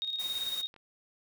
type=tone with tremolo; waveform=sine; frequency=3729 Hz; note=A#7; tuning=in tune; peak=-30 dBFS; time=0.02-0.67 s; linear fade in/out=0 ms; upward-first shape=square; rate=18 Hz; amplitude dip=50%
type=noise; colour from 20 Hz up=white; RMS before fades=-44 dBFS; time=0.19-0.62 s; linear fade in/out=10 ms
type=clicks; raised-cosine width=0.3 ms; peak=-39 dBFS; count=2; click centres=0.741 / 0.763 s
effects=none